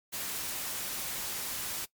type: noise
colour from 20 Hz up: white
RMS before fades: -36 dBFS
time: 0.12-1.86 s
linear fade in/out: 20 ms
effects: noise-tail reverb RT60 0.1 s tail -20 dB re dry + MP3 96 kbps